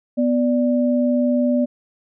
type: tone pair together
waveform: sine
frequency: 247.1 / 587.3 Hz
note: B3 / D5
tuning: +1 / 0 cents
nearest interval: octave + minor third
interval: 1499 cents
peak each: -16 / -21 dBFS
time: 0.17-1.66 s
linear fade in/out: 20 ms
effects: none